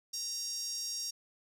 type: tone with high-pass filter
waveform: 5% pulse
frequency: 932.3 Hz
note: A#5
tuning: in tune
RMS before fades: -38 dBFS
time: 0.13-1.11 s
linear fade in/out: 10 ms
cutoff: 5400 Hz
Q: 7.7
effects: none